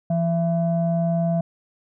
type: tone pair together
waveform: sine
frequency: 168.23 / 670 Hz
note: E3 / E5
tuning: +36 / +28 cents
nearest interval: 2 octaves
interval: 2392 cents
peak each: -19 / -23 dBFS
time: 0.1-1.41 s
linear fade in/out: 5 ms
effects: tanh soft clip ceiling -12 dBFS